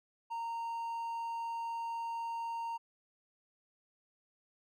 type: tone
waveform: triangle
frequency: 924 Hz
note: A#5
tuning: 16 cents flat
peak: -34 dBFS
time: 0.3-2.78 s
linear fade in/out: 20 ms
effects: none